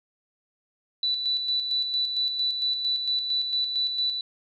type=tone with tremolo; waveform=sine; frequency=3969 Hz; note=B7; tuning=8 cents sharp; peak=-22 dBFS; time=1.03-4.21 s; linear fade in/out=2 ms; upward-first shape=square; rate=4.4 Hz; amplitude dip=45%; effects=none